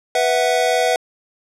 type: chord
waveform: square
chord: B suspended fourth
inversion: none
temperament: equal with one note detuned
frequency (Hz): 493.9 / 655.8 / 740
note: B4 / E5 / F#5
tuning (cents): 0 / -9 / 0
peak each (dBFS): -20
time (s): 0.15-0.96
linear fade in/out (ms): 2
effects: low-pass 10000 Hz 12 dB/octave